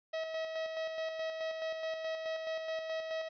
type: tone with tremolo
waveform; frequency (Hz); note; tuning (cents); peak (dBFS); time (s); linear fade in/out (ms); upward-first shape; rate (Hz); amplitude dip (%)
45% pulse; 642; E5; -46; -34; 0.13-3.29; 10; square; 4.7; 40
effects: resampled to 11025 Hz + 12-bit